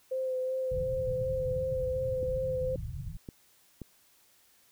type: tone with vibrato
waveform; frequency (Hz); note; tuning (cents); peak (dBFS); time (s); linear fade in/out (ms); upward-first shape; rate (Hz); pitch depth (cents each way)
sine; 517; C5; -21; -29; 0.11-2.76; 10; sine; 2.7; 18
type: low-pass noise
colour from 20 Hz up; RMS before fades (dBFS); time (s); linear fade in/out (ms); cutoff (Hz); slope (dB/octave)
white; -38; 0.71-3.17; 5; 160; 96
type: click train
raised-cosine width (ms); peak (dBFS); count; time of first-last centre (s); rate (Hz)
3; -27; 4; 2.23-3.817; 1.89
effects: white hiss -64 dBFS RMS until 4.71 s